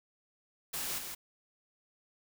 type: noise with echo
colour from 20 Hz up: white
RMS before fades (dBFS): -37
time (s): 0.73-0.99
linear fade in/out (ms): 10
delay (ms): 160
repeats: 1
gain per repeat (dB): -5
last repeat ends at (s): 1.15
effects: none